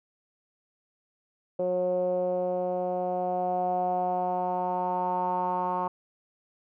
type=tone with low-pass filter sweep; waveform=10% pulse; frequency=181 Hz; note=F#3; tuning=38 cents flat; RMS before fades=-28 dBFS; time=1.59-5.88 s; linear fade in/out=5 ms; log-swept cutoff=520 to 1000 Hz; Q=5.6; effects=none